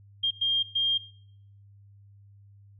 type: tone bursts at uneven times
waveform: sine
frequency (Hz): 3210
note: G7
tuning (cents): +40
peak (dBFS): -22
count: 3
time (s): 0.23-0.31 / 0.41-0.63 / 0.75-0.98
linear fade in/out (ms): 10
effects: noise-tail reverb RT60 0.7 s tail -21 dB re dry + added 100 Hz sine -51 dBFS peak until 2.79 s